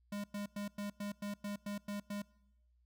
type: tone bursts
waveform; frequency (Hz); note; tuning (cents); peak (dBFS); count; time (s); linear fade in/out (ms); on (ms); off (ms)
square; 204.1; G#3; -30; -39; 10; 0.12-2.22; 5; 120; 100
effects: noise-tail reverb RT60 1.0 s tail -24 dB re dry + added 60 Hz sine -68 dBFS peak until 2.85 s